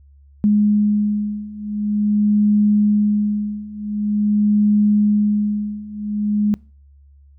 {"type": "beating tone pair", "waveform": "sine", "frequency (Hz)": [208.2, 208.66], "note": ["G#3", "G#3"], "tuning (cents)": [5, 8], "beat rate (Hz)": 0.46, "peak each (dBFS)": [-18, -16], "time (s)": [0.44, 6.54], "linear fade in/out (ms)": 0, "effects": ["noise-tail reverb RT60 0.4 s tail -25 dB re dry", "added 70 Hz sine -45 dBFS peak until 7.38 s"]}